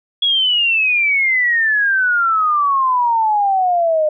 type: exponential sweep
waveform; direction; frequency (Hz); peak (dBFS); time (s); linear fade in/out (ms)
sine; down; 3368 to 604; -12; 0.22-4.09; 5
effects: none